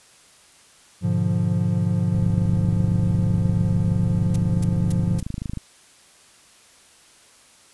triangle chord, G# diminished seventh, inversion none, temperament equal, 103.83 / 123.47 / 146.83 / 174.61 Hz, G#2 / B2 / D3 / F3, 0 / 0 / 0 / 0 cents, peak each -21 / -25 / -25 / -20 dBFS, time 1.01-5.22 s, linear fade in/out 50 ms
click train, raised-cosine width 5 ms, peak -16 dBFS, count 90, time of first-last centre 2.15-5.573 s, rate 26 Hz
blue noise bursts, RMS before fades -32 dBFS, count 4, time 4.34-5.204 s, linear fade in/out 5 ms, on 21 ms, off 260 ms
effects white hiss -52 dBFS RMS until 7.73 s + resampled to 24000 Hz

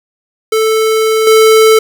square tone with level steps, 440 Hz, A4, in tune, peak -9 / -4 dBFS, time 0.52-1.79 s, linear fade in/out 5 ms, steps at 1.27 s, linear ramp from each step 2 ms, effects 7-bit

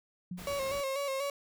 sine tone with exponential decay, 179.4 Hz, F3, 47 cents sharp, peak -34 dBFS, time 0.31-0.64 s, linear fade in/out 5 ms, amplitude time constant 71 ms
pink noise, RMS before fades -46 dBFS, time 0.37-0.82 s, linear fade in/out 20 ms
35% pulse tone with vibrato, 550 Hz, C#5, 14 cents flat, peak -30 dBFS, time 0.47-1.3 s, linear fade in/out 2 ms, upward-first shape square, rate 4.1 Hz, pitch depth 44 cents each way
effects none

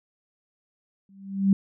sine tone with exponential growth, 195.4 Hz, G3, 5 cents flat, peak -13 dBFS, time 1.09-1.53 s, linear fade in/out 2 ms, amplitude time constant 95 ms, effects none

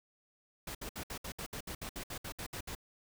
pink noise bursts, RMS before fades -42 dBFS, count 15, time 0.67-2.751 s, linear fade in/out 5 ms, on 79 ms, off 64 ms, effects none

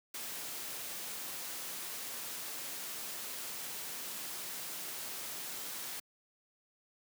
white noise, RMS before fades -42 dBFS, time 0.14-6 s, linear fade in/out 5 ms, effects high-pass 150 Hz 12 dB/octave

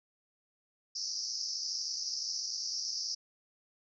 white band-pass noise, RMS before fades -37 dBFS, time 0.95-3.15 s, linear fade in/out 10 ms, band 4800 to 5800 Hz, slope 96 dB/octave, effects none

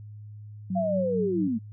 sine tone with tremolo, 186.6 Hz, F#3, 15 cents sharp, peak -25 dBFS, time 0.7-1.48 s, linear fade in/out 5 ms, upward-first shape sine, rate 4.5 Hz, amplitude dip 55%
sine linear sweep, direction down, 699 to 208.8 Hz, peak -24 dBFS, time 0.75-1.59 s, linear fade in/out 20 ms
effects noise-tail reverb RT60 0.1 s tail -26 dB re dry + added 105 Hz sine -40 dBFS peak until 1.72 s

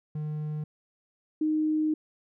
triangle / sine tone pair in turn, 152 / 309.3 Hz, D#3 / D#4, -40 / -10 cents, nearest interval octave, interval 1230 cents, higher second, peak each -28 / -23 dBFS, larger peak second, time 0.15-0.64 / 1.41-1.94 s, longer second, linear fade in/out 5 ms, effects none

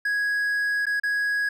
triangle tone with dropouts, 1661.2 Hz, G#6, in tune, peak -20 dBFS, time 0.05-1.49 s, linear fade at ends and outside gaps 5 ms, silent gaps 0.856-0.866 / 0.999-1.034 s, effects none

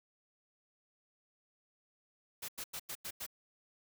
white noise bursts, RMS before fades -42 dBFS, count 6, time 2.42-3.265 s, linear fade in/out 10 ms, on 65 ms, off 91 ms, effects none

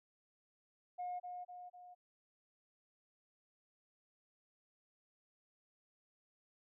sine tone with echo, 718 Hz, F5, 48 cents sharp, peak -38 dBFS, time 0.98-1.2 s, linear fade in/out 20 ms, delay 250 ms, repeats 3, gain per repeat -5 dB, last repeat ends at 1.95 s, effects tanh soft clip ceiling -36 dBFS

